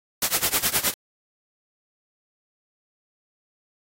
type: noise with tremolo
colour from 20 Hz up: white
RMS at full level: -20 dBFS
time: 0.22-0.94 s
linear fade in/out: 2 ms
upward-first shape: sine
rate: 9.6 Hz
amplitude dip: 90%
effects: AAC 48 kbps